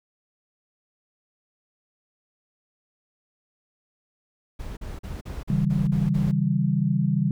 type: noise bursts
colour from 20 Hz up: brown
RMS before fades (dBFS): -34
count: 8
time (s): 4.59-6.317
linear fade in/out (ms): 10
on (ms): 180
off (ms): 41
type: chord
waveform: sine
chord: C# diminished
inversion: none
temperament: equal with one note detuned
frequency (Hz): 138.59 / 161.24 / 196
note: C#3 / E3 / G3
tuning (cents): 0 / -38 / 0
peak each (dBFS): -24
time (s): 5.5-7.31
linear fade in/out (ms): 2
effects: none